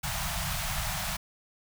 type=band-stop noise; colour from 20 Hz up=pink; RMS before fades=-32 dBFS; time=0.03-1.17 s; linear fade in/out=10 ms; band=190 to 620 Hz; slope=96 dB/octave; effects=none